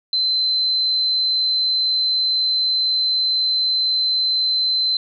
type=tone; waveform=sine; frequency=4071 Hz; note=C8; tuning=48 cents flat; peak=-16 dBFS; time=0.13-4.97 s; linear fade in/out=2 ms; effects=none